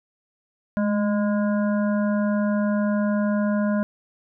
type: harmonic tone with a mistuned harmonic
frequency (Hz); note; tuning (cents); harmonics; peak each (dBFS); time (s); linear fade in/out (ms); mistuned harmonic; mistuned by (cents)
205.1; G#3; -21; 1 / 3 / 5 / 7 / 8; -20 / -27 / -35 / -35 / -40; 0.77-3.83; 0; 1; +37
effects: none